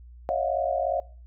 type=tone cluster; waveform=sine; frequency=551 / 622 / 679 / 722 Hz; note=C#5 / D#5 / F5 / F#5; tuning=-11 / -1 / -49 / -43 cents; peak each=-29 dBFS; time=0.29-1 s; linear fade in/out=0 ms; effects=noise-tail reverb RT60 0.4 s tail -21 dB re dry + added 60 Hz sine -44 dBFS peak until 1.26 s